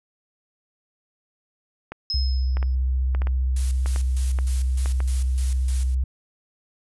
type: clicks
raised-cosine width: 0.5 ms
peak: -18 dBFS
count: 11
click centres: 1.92 / 2.57 / 2.628 / 3.149 / 3.219 / 3.271 / 3.86 / 3.961 / 4.388 / 4.859 / 5.004 s
type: tone with exponential decay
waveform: sine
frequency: 5150 Hz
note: E8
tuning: 41 cents flat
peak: -22 dBFS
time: 2.1-2.75 s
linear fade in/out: 1 ms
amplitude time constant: 140 ms
type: tone with vibrato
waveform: sine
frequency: 64.4 Hz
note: C2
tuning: 27 cents flat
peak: -19 dBFS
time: 2.14-6.04 s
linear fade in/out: 5 ms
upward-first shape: sine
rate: 15 Hz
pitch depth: 23 cents each way
type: noise with tremolo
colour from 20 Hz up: blue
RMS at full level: -35 dBFS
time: 3.56-5.95 s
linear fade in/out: 5 ms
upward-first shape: square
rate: 3.3 Hz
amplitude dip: 75%
effects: resampled to 24000 Hz